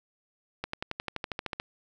accelerating click train, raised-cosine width 0.3 ms, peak -16 dBFS, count 13, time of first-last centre 0.64-1.599 s, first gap 94 ms, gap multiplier 0.97, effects none

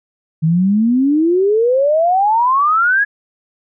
sine exponential sweep, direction up, 154.2 to 1700 Hz, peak -10 dBFS, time 0.42-3.05 s, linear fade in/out 20 ms, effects none

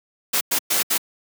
white noise bursts at uneven times, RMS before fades -20 dBFS, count 4, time 0.33-0.41 / 0.51-0.59 / 0.7-0.83 / 0.9-0.98 s, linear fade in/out 10 ms, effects high-pass 200 Hz 12 dB/octave

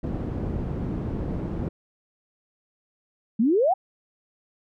white low-pass noise, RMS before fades -29 dBFS, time 0.03-1.69 s, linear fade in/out 10 ms, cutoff 240 Hz, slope 12 dB/octave
sine exponential sweep, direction up, 206 to 804 Hz, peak -17 dBFS, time 3.39-3.74 s, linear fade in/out 10 ms
effects none

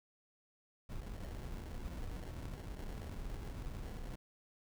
brown noise with sample-and-hold, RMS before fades -44 dBFS, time 0.89-4.16 s, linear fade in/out 10 ms, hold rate 1225 Hz, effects none

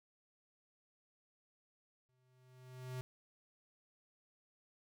square tone with exponential growth, 127.7 Hz, C3, 42 cents flat, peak -40 dBFS, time 2.09-3.01 s, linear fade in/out 0 ms, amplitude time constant 200 ms, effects none

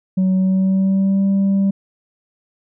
sine tone with pitch glide, 187.4 to 195.92 Hz, F#3 to G3, +22 to -1 cents, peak -10 dBFS, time 0.17-1.71 s, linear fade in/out 10 ms, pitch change +77 cents, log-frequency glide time 0.35-1.25 s, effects tanh soft clip ceiling -12 dBFS

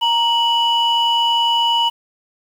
sine tone pair together, 932.3 / 2950 Hz, A#5 / F#7, 0 / -6 cents, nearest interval octave + minor sixth, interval 1994 cents, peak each -15 dBFS, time 0.01-1.9 s, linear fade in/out 20 ms, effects tanh soft clip ceiling -8 dBFS + 7-bit

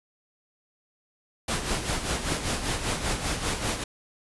pink noise with tremolo, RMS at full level -26 dBFS, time 1.48-3.84 s, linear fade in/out 5 ms, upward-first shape sine, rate 5.1 Hz, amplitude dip 60%, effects resampled to 24000 Hz

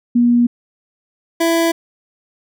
sine / 25% pulse tone pair in turn, 239.9 / 332.6 Hz, A#3 / E4, +50 / +16 cents, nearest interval tritone, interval 566 cents, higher second, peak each -9 dBFS, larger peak neither, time 0.15-0.47 / 1.4-1.72 s, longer neither, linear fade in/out 10 ms, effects none

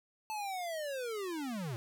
square linear sweep, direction down, 880 to 108.5 Hz, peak -37 dBFS, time 0.3-1.76 s, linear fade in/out 0 ms, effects none

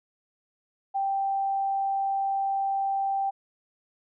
sine tone, 784 Hz, G5, in tune, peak -24 dBFS, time 0.94-3.31 s, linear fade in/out 20 ms, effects none

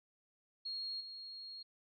sine tone with level steps, 4278 Hz, C8, 38 cents sharp, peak -39 / -46 dBFS, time 0.65-1.63 s, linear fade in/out 10 ms, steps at 1 s, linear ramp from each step 10 ms, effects none

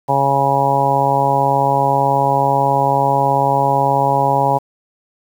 harmonic tone, 138.3 Hz, C#3, 4 cents flat, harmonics 1 / 2 / 3 / 4 / 5 / 6 / 7, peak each -21 / -26 / -24 / -20 / -21 / -16 / -18 dBFS, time 0.08-4.59 s, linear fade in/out 20 ms, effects 7-bit

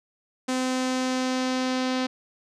sawtooth tone with low-pass filter sweep, 256.9 Hz, C4, 32 cents flat, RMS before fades -26 dBFS, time 0.48-2.07 s, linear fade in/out 10 ms, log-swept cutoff 7700 to 4700 Hz, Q 1.6, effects none

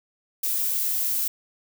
violet noise, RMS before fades -25 dBFS, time 0.43-1.28 s, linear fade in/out 5 ms, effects none

